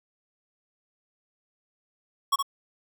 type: tone with echo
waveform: square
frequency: 1108.7 Hz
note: C#6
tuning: in tune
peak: -20 dBFS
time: 2.32-2.36 s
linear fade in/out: 10 ms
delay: 67 ms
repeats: 1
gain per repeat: -5 dB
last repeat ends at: 2.427 s
effects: none